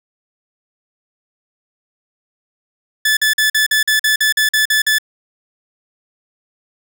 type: tone bursts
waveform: sawtooth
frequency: 1735 Hz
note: A6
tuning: 25 cents flat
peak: -8 dBFS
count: 12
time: 3.05-4.985 s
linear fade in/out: 5 ms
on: 120 ms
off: 45 ms
effects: 7-bit